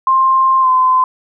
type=tone with pitch glide; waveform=sine; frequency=1055 to 1028.5 Hz; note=C6 to C6; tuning=+14 to -30 cents; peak=-8 dBFS; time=0.07-1.04 s; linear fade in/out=2 ms; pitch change=-44 cents; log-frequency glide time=0.61-0.68 s; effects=none